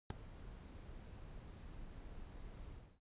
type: noise with ADSR envelope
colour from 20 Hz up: brown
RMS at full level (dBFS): -33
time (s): 0.1-3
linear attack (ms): 4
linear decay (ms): 6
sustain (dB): -19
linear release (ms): 300
effects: resampled to 8000 Hz